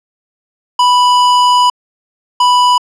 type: tone bursts at uneven times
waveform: square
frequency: 987.8 Hz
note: B5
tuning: in tune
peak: -7 dBFS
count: 2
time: 0.79-1.7 / 2.4-2.78 s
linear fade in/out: 5 ms
effects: low-pass 6000 Hz 12 dB/octave